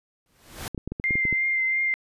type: noise with exponential growth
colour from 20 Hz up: pink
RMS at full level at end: -31 dBFS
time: 0.26-0.68 s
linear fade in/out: 1 ms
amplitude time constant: 90 ms
type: clicks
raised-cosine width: 3 ms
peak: -18 dBFS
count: 9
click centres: 0.747 / 0.778 / 0.876 / 0.92 / 0.999 / 1.108 / 1.155 / 1.253 / 1.327 s
type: tone with vibrato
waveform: sine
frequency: 2093 Hz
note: C7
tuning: in tune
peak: -21 dBFS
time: 1.04-1.94 s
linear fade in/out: 0 ms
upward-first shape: triangle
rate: 2.9 Hz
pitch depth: 24 cents each way
effects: resampled to 32000 Hz